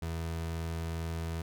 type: tone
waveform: 30% pulse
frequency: 82.41 Hz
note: E2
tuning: in tune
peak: -31 dBFS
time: 0.02-1.42 s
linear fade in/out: 5 ms
effects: none